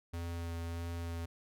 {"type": "tone with vibrato", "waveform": "square", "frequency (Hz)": 84.5, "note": "E2", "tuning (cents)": 43, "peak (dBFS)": -38, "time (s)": [0.13, 1.26], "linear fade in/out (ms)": 10, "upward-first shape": "sine", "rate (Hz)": 1.6, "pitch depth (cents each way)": 12, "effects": []}